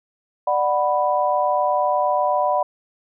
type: chord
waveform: sine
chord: B minor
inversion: first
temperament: just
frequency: 592.7 / 740.8 / 987.8 Hz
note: D5 / F#5 / B5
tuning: +16 / +2 / 0 cents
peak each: -21 dBFS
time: 0.47-2.63 s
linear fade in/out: 5 ms
effects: none